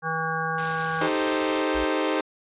harmonic tone, 161.5 Hz, E3, 35 cents flat, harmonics 1 / 3 / 5 / 7 / 9 / 10, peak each -33 / -34 / -31 / -30 / -32 / -31 dBFS, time 0.02-1.1 s, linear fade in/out 50 ms
white noise, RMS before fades -35 dBFS, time 0.58-1.62 s, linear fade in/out 2 ms
sawtooth chord, A half-diminished seventh, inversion second, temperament equal, 311.1 / 392 / 440 / 523.3 Hz, Eb4 / G4 / A4 / C5, 0 / 0 / 0 / 0 cents, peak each -22 / -25 / -27 / -24 dBFS, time 1.01-2.21 s, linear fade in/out 5 ms
sine tone, 55.7 Hz, A1, 22 cents sharp, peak -31 dBFS, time 1.74-1.85 s, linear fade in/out 20 ms
effects resampled to 8000 Hz

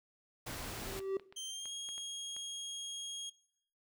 pink noise, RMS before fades -43 dBFS, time 0.46-1 s, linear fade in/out 10 ms
clicks, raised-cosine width 0.3 ms, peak -37 dBFS, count 11, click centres 0.503 / 0.543 / 0.777 / 0.942 / 1.003 / 1.197 / 1.325 / 1.656 / 1.889 / 1.98 / 2.365 s
triangle tone with exponential growth, 386.9 Hz, G4, 23 cents flat, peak -28 dBFS, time 0.57-1.17 s, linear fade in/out 2 ms, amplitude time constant 130 ms
25% pulse tone with pitch glide, 3136 to 3269 Hz, G7 to G#7, 0 to -28 cents, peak -37 dBFS, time 1.36-3.3 s, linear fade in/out 10 ms, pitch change +72 cents, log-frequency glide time 1.48-1.72 s
effects noise-tail reverb RT60 0.6 s tail -18 dB re dry

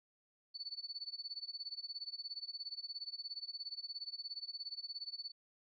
sine tone with tremolo, 4471 Hz, C#8, 14 cents sharp, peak -39 dBFS, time 0.54-5.32 s, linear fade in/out 20 ms, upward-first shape sine, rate 17 Hz, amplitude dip 95%, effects none

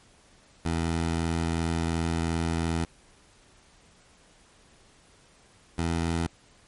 15% pulse tone pair in turn, 82.8 / 83.42 Hz, E2 / E2, +8 / +21 cents, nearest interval unison, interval 13 cents, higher second, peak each -19 dBFS, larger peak neither, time 0.65-2.85 / 5.78-6.27 s, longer first, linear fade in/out 5 ms, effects pink hiss -58 dBFS RMS until 6.67 s + MP3 48 kbps

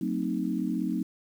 sine chord, F# diminished seventh, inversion none, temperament equal with one note detuned, 185 / 225.7 / 261.6 / 311.1 Hz, F#3 / A3 / C4 / Eb4, 0 / +44 / 0 / 0 cents, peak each -32 dBFS, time 0.01-1.03 s, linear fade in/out 5 ms, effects 9-bit

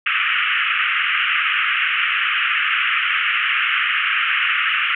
white band-pass noise, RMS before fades -19 dBFS, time 0.06-4.95 s, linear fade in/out 5 ms, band 1200 to 3000 Hz, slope 96 dB/octave, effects none

